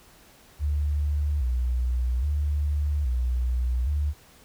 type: tone with vibrato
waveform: sine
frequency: 67.3 Hz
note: C2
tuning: 49 cents sharp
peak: -22 dBFS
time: 0.59-4.14 s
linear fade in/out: 50 ms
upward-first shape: square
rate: 0.61 Hz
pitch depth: 150 cents each way
effects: pink hiss -54 dBFS RMS until 4.44 s

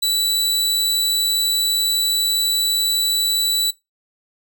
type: tone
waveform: sawtooth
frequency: 3951 Hz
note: B7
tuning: in tune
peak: -13 dBFS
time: 0.02-3.71 s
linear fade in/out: 10 ms
effects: noise-tail reverb RT60 0.2 s tail -20 dB re dry

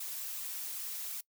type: noise with flanger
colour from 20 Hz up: blue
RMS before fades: -40 dBFS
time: 0-1.21 s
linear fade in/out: 5 ms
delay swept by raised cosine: 0.79 to 5.99 ms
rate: 2.6 Hz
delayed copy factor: +0.5
effects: noise-tail reverb RT60 0.1 s tail -23 dB re dry

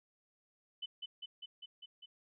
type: tone with echo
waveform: sine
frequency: 3012 Hz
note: F#7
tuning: 30 cents sharp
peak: -38 dBFS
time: 0.82-0.86 s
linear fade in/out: 10 ms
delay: 200 ms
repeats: 6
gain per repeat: -2 dB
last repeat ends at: 2.06 s
effects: none

